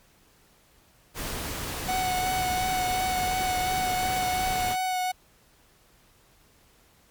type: noise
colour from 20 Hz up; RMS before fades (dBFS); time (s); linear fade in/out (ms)
pink; -33; 1.14-4.77; 50
type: tone with vibrato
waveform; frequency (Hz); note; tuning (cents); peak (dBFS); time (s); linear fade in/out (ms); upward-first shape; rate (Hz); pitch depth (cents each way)
45% pulse; 740; F#5; 0; -25; 1.88-5.12; 10; sine; 2.8; 15
effects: pink hiss -60 dBFS RMS until 7.1 s + MP3 96 kbps